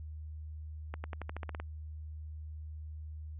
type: accelerating click train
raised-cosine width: 0.5 ms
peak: -25 dBFS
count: 10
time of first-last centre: 0.94-1.6 s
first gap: 100 ms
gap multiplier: 0.92
effects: added 77 Hz sine -41 dBFS peak until 3.39 s + resampled to 8000 Hz